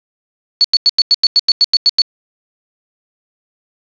sine tone bursts, 4435 Hz, C#8, in tune, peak -5 dBFS, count 12, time 0.61-2.018 s, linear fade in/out 0 ms, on 33 ms, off 92 ms, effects resampled to 11025 Hz + 7-bit

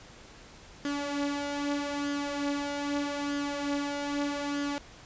sawtooth tone with flanger, 286.4 Hz, D4, 43 cents flat, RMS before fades -32 dBFS, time 0.85-4.78 s, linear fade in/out 0 ms, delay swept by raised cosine 0.61 to 4.91 ms, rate 0.8 Hz, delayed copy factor +0.55, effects pink hiss -51 dBFS RMS until 5.05 s + resampled to 16000 Hz

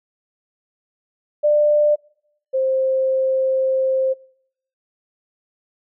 sine tone pair in turn, 595 / 526.5 Hz, D5 / C5, +22 / +11 cents, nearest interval major second, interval 211 cents, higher first, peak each -12 / -16 dBFS, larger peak first, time 1.43-1.96 / 2.53-4.14 s, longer second, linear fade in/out 20 ms, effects noise-tail reverb RT60 0.7 s tail -24 dB re dry

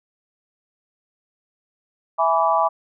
sine chord, E dominant seventh, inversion none, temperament equal with one note detuned, 659.3 / 830.6 / 987.8 / 1154.5 Hz, E5 / G#5 / B5 / D6, 0 / 0 / 0 / -30 cents, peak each -21 dBFS, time 2.18-2.69 s, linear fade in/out 20 ms, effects none

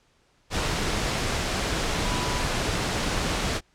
sine tone in noise, 987.8 Hz, B5, in tune, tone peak -33 dBFS, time 2.01-2.46 s, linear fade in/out 50 ms, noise pink, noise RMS -26 dBFS, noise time 0.5-3.61 s, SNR -10 dB, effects pink hiss -64 dBFS RMS until 3.74 s + low-pass 7000 Hz 12 dB/octave

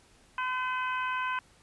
harmonic tone, 509 Hz, C5, 48 cents flat, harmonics 2 / 3 / 4 / 5 / 6, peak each -31 / -34 / -44 / -38 / -46 dBFS, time 0.38-1.39 s, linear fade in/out 2 ms, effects pink hiss -61 dBFS RMS until 1.62 s + resampled to 24000 Hz

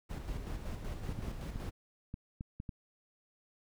brown noise with tremolo, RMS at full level -39 dBFS, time 0.09-1.71 s, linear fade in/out 20 ms, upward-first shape square, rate 5.3 Hz, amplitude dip 40%
clicks, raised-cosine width 5 ms, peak -28 dBFS, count 8, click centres 1.093 / 1.19 / 1.284 / 1.559 / 2.141 / 2.409 / 2.601 / 2.692 s
effects none

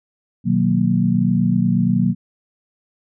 sine chord, B major seventh, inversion none, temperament equal, 123.47 / 155.56 / 185 / 233.1 Hz, B2 / D#3 / F#3 / A#3, 0 / 0 / 0 / 0 cents, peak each -21 / -23 / -17 / -19 dBFS, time 0.44-2.15 s, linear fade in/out 50 ms, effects none

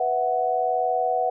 sine chord, B suspended fourth, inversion none, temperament equal, 493.9 / 659.3 / 740 Hz, B4 / E5 / F#5, 0 / 0 / 0 cents, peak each -27 / -27 / -22 dBFS, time 0-1.3 s, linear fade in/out 5 ms, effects none

